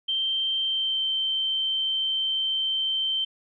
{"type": "tone with pitch glide", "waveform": "sine", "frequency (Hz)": [3136, 3113], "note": ["G7", "G7"], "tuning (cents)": [0, -13], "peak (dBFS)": -23, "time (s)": [0.08, 3.25], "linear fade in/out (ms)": 10, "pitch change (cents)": -13, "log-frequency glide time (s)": [0.62, 1.02], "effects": []}